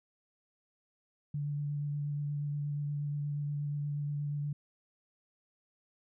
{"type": "tone with vibrato", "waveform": "sine", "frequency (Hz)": 145.6, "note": "D3", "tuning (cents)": -15, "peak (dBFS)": -32, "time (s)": [1.34, 4.53], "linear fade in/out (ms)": 5, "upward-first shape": "sine", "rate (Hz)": 8.4, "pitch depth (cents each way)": 14, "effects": []}